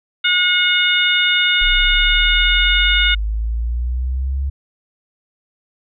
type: harmonic tone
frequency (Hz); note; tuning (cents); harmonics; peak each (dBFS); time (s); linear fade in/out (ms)
723; F#5; -40; 2 / 3 / 4 / 5; -18 / -18 / -18 / -18; 0.24-3.15; 10
type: linear sweep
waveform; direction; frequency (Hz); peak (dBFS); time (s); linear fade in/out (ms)
sine; up; 30.87 to 69.3; -17; 1.61-4.5; 10
effects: none